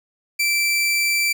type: tone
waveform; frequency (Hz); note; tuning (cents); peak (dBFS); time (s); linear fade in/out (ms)
sawtooth; 2336; D7; -10; -14; 0.39-1.33; 10
effects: none